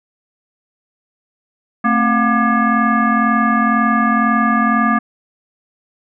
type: tone with frequency modulation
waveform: sine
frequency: 708 Hz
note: F5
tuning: 23 cents sharp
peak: -11 dBFS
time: 1.84-4.99 s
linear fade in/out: 10 ms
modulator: 486 Hz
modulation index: 1.9
effects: none